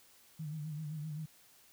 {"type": "tone with vibrato", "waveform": "sine", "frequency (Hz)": 153.2, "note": "D#3", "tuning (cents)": -27, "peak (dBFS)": -38, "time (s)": [0.39, 1.26], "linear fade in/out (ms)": 10, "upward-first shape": "sine", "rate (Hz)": 7.7, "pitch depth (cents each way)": 71, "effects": ["white hiss -63 dBFS RMS until 1.72 s"]}